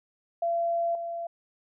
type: tone with level steps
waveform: sine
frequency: 680 Hz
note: F5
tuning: 46 cents flat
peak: -24 / -31 dBFS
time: 0.42-1.27 s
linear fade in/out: 5 ms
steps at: 0.95 s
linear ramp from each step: 2 ms
effects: none